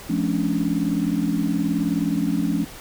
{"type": "tone cluster", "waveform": "sine", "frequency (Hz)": [172.4, 213, 273.5, 292.6], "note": ["F3", "G#3", "C#4", "D4"], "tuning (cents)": [-22, 44, -23, -6], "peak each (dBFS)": -25, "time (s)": [0.09, 2.65], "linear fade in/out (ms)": 10, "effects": ["pink hiss -40 dBFS RMS until 2.8 s"]}